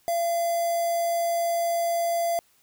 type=tone with notch filter; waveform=square; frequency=681 Hz; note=F5; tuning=44 cents flat; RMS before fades=-25 dBFS; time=0.08-2.39 s; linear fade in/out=0 ms; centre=2700 Hz; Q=0.56; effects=white hiss -63 dBFS RMS until 2.62 s